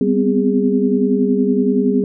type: tone cluster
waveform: sine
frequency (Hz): 196.1 / 246.9 / 257.6 / 410.5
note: G3 / B3 / C4 / G#4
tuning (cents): +1 / 0 / -27 / -20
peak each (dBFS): -18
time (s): 0.01-2.04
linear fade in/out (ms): 2
effects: none